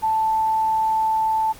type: tone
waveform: sine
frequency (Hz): 880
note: A5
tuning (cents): 0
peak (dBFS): -17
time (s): 0.02-1.53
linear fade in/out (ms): 20
effects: pink hiss -43 dBFS RMS until 1.59 s + Opus 24 kbps